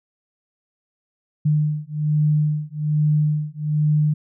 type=beating tone pair; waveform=sine; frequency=150.5 / 151.7 Hz; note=D3 / D#3; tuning=+43 / -44 cents; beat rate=1.2 Hz; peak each=-20 dBFS; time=1.45-4.14 s; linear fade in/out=10 ms; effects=none